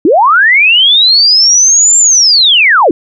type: linear two-way sweep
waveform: sine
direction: up then down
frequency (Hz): 272.2 to 7400 to 272.2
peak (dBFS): -3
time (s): 0.05-2.91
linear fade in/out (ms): 2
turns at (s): 1.98
effects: none